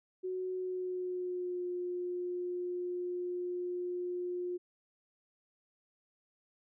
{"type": "tone with pitch glide", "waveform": "sine", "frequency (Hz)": [370, 356.8], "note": ["F#4", "F4"], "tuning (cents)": [0, 37], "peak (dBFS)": -34, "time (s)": [0.23, 4.58], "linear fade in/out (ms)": 20, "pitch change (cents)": -63, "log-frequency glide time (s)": [0.54, 1.66], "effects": []}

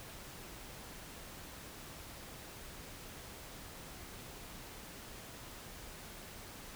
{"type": "silence", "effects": ["pink hiss -50 dBFS RMS until 6.75 s"]}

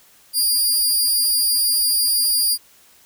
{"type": "tone with amplitude modulation", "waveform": "15% pulse", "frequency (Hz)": 4802, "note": "D8", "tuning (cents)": 38, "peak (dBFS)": -7, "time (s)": [0.33, 2.58], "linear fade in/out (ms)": 50, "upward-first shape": "sine", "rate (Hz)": 261, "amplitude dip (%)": 50, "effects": ["white hiss -52 dBFS RMS until 3.05 s"]}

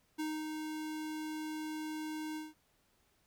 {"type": "tone with ADSR envelope", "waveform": "square", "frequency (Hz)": 310, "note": "D#4", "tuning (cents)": -6, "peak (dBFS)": -35, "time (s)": [0.18, 2.54], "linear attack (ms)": 19, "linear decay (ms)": 240, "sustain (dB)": -4, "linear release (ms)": 180, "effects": ["pink hiss -73 dBFS RMS until 3.26 s"]}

